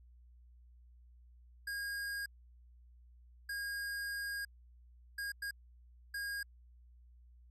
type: tone bursts at uneven times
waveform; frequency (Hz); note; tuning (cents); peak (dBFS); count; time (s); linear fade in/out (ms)
square; 1628; G#6; -35; -38; 5; 1.67-2.26 / 3.49-4.45 / 5.18-5.32 / 5.42-5.51 / 6.14-6.43; 5
effects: added 60 Hz sine -57 dBFS peak until 7.5 s + MP3 64 kbps